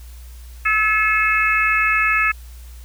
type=harmonic tone with a mistuned harmonic; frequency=432.8 Hz; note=A4; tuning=29 cents flat; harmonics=3 / 4 / 5 / 6; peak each=-20 / -20 / -20 / -20 dBFS; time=0.65-2.32 s; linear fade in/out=10 ms; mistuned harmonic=4; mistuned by=-19 cents; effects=added 60 Hz sine -35 dBFS peak until 2.84 s + white hiss -49 dBFS RMS until 2.84 s